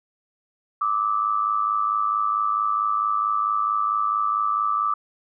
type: tone pair together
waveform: sine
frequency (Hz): 1174.7 / 1279.2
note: D6 / D#6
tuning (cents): 0 / +48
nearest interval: minor second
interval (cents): 148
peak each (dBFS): -21 / -25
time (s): 0.81-4.94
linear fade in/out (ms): 5
effects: none